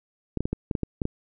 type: clicks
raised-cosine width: 3 ms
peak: -13 dBFS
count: 9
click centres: 0.373 / 0.406 / 0.455 / 0.53 / 0.712 / 0.752 / 0.833 / 1.018 / 1.054 s
effects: none

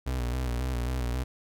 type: tone with vibrato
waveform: 35% pulse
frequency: 62 Hz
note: B1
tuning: 7 cents sharp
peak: -26 dBFS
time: 0.06-1.24 s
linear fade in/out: 10 ms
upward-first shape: square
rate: 3.7 Hz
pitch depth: 54 cents each way
effects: none

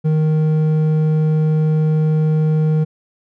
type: tone with hard clipping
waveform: sine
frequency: 155.56 Hz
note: D#3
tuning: in tune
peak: -14 dBFS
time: 0.04-2.85 s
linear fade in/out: 20 ms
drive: 6 dB
effects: none

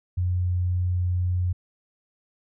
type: tone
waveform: sine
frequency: 89.8 Hz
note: F2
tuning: 49 cents sharp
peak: -21 dBFS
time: 0.17-1.53 s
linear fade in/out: 10 ms
effects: none

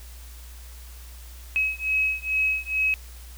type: beating tone pair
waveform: sine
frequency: 2556 / 2558.3 Hz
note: D#7 / D#7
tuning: +46 / +48 cents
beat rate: 2.3 Hz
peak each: -25 dBFS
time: 1.56-2.94 s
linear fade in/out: 0 ms
effects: added 60 Hz sine -40 dBFS peak until 3.37 s + white hiss -49 dBFS RMS until 3.37 s

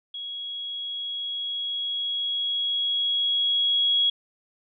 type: tone with level ramp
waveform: sine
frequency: 3322 Hz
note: G#7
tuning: in tune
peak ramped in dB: -32 to -18 dBFS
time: 0.14-4.1 s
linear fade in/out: 5 ms
effects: none

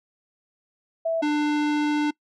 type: tone pair in turn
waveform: sine / square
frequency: 657 / 297.6 Hz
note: E5 / D4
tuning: -6 / +23 cents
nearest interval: octave + major second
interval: 1371 cents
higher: first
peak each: -21 dBFS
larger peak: neither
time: 1.05-1.22 / 1.22-2.11 s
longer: second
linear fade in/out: 10 ms
effects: noise-tail reverb RT60 0.1 s tail -23 dB re dry + low-pass 4000 Hz 12 dB/octave

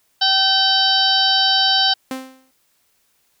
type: harmonic tone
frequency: 770 Hz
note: G5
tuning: 31 cents flat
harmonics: 1 / 2 / 4 / 5 / 6 / 7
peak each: -21 / -23 / -18 / -20 / -19 / -24 dBFS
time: 0.21-1.94 s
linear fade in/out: 10 ms
type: tone with exponential decay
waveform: sawtooth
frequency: 261.6 Hz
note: C4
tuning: in tune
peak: -18 dBFS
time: 2.11-2.51 s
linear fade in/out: 2 ms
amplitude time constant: 85 ms
effects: white hiss -63 dBFS RMS until 3.4 s

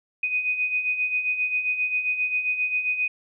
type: beating tone pair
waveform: sine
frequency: 2489 / 2496.5 Hz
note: D#7 / D#7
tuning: 0 / +5 cents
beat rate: 7.5 Hz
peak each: -30 / -23 dBFS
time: 0.23-3.08 s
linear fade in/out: 5 ms
effects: none

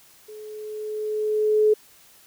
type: tone with level ramp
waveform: sine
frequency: 427.5 Hz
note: A4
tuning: 50 cents flat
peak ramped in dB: -38 to -13 dBFS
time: 0.28-1.74 s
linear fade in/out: 10 ms
effects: white hiss -53 dBFS RMS until 2.26 s

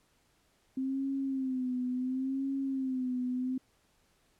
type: tone with vibrato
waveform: sine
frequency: 261.1 Hz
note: C4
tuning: 3 cents flat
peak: -30 dBFS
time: 0.77-3.58 s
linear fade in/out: 5 ms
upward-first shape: sine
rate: 0.71 Hz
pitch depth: 74 cents each way
effects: pink hiss -70 dBFS RMS until 4.39 s + low-pass 12000 Hz 12 dB/octave

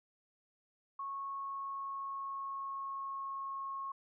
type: tone with pitch glide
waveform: sine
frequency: 1100 to 1089.3 Hz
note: C#6 to C#6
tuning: -14 to -31 cents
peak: -38 dBFS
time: 0.99-3.92 s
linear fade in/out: 5 ms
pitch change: -17 cents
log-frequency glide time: 1.2-3.62 s
effects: none

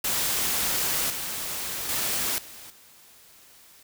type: noise with level steps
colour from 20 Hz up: white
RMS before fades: -26 / -32 / -27 / -44 / -53 dBFS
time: 0.04-3.83 s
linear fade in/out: 5 ms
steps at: 1.1 / 1.89 / 2.38 / 2.7 s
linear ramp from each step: 2 ms
effects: none

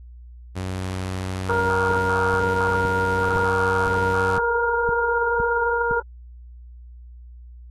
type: tone with pitch glide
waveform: sawtooth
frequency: 93.3 to 94.55 Hz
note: F#2 to F#2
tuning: +15 to +38 cents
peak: -22 dBFS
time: 0.55-4.39 s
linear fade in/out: 20 ms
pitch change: +23 cents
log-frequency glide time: 0.87-3.88 s
type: harmonic tone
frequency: 470.9 Hz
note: A#4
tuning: 18 cents sharp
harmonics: 1 / 2 / 3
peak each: -23 / -24 / -24 dBFS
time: 1.49-6 s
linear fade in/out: 5 ms
type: click train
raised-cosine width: 5 ms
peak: -20 dBFS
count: 8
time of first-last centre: 2.34-5.911 s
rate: 1.96 Hz
effects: added 60 Hz sine -39 dBFS peak until 7.7 s + AAC 32 kbps

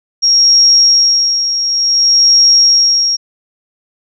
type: tone with tremolo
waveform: sine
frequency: 5588 Hz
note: F8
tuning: in tune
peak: -4 dBFS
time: 0.22-3.17 s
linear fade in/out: 20 ms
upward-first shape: sine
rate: 0.56 Hz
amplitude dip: 60%
effects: none

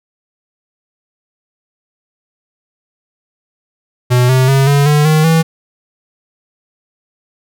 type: tone with pitch steps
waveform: square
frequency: 124.1 / 129.82 / 135.8 / 142.06 / 148.61 / 155.46 / 162.62 Hz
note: B2 / C3 / C#3 / C#3 / D3 / D#3 / E3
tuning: +9 / -13 / -35 / +43 / +21 / -1 / -23 cents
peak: -8 dBFS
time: 4.1-5.43 s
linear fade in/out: 20 ms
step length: 190 ms
effects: none

